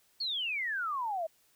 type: exponential sweep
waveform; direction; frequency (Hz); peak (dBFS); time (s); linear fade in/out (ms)
sine; down; 4484 to 623; -31; 0.2-1.27; 10
effects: white hiss -68 dBFS RMS until 1.55 s